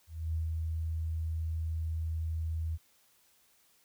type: tone with ADSR envelope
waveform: sine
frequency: 80.6 Hz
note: E2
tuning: 38 cents flat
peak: -29 dBFS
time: 0.07-2.78 s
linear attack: 270 ms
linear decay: 140 ms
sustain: -2 dB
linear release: 35 ms
effects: white hiss -67 dBFS RMS until 3.84 s